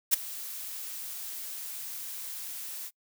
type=noise with ADSR envelope; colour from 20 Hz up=blue; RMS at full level=-20 dBFS; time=0.11-2.91 s; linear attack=26 ms; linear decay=13 ms; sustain=-19 dB; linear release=48 ms; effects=noise-tail reverb RT60 0.1 s tail -26 dB re dry